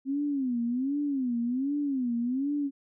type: tone with vibrato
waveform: sine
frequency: 261.6 Hz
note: C4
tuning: in tune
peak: -26 dBFS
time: 0.05-2.71 s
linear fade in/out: 50 ms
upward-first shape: sine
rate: 1.3 Hz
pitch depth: 190 cents each way
effects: none